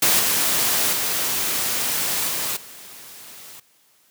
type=noise with level steps; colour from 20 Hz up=white; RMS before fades=-17 / -20 / -23 / -25 / -41 dBFS; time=0.02-3.6 s; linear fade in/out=5 ms; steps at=0.19 / 0.92 / 2.28 / 2.56 s; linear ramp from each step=10 ms; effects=white hiss -59 dBFS RMS until 4.1 s + high-pass 100 Hz 12 dB/octave